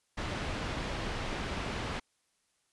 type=low-pass noise; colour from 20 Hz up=pink; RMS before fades=-36 dBFS; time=0.17-2 s; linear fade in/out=10 ms; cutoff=3700 Hz; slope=12 dB/octave; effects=white hiss -75 dBFS RMS until 2.72 s + resampled to 24000 Hz